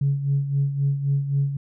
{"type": "tone with tremolo", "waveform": "sine", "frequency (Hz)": 139.9, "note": "C#3", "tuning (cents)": 16, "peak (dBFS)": -16, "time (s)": [0.01, 1.57], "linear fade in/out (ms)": 5, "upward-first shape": "sine", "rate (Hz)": 3.8, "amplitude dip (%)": 65, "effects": ["tanh soft clip ceiling -13 dBFS"]}